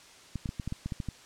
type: clicks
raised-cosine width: 5 ms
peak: -21 dBFS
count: 10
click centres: 0.357 / 0.458 / 0.491 / 0.598 / 0.676 / 0.724 / 0.86 / 0.922 / 1.002 / 1.087 s
effects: white hiss -53 dBFS RMS until 1.25 s + low-pass 7000 Hz 12 dB/octave